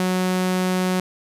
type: tone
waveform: sawtooth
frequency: 184.1 Hz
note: F#3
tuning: 8 cents flat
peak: -15 dBFS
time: 0-1 s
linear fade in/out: 2 ms
effects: resampled to 32000 Hz